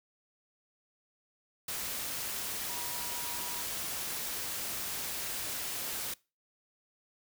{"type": "tone in noise", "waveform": "sine", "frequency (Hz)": 962, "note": "B5", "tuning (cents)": -46, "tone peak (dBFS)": -45, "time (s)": [2.69, 3.62], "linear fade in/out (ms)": 5, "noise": "white", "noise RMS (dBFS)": -37, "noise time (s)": [1.68, 6.14], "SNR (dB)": -11, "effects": ["noise-tail reverb RT60 0.3 s tail -23 dB re dry"]}